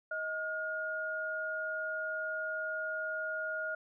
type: tone pair together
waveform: sine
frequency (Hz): 630 / 1427.8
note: D#5 / F6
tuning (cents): +21 / +38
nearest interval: octave + major second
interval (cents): 1417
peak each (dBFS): -39 / -35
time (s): 0.11-3.75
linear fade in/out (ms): 5
effects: none